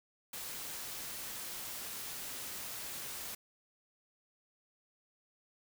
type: noise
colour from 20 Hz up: white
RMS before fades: -43 dBFS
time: 0.33-3.35 s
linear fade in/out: 5 ms
effects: none